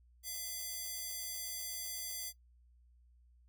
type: tone with high-pass filter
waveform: square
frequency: 677 Hz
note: E5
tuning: 46 cents sharp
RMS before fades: -42 dBFS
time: 0.23-2.33 s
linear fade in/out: 50 ms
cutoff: 6400 Hz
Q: 0.74
effects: noise-tail reverb RT60 0.1 s tail -18 dB re dry + added 60 Hz sine -62 dBFS peak until 3.48 s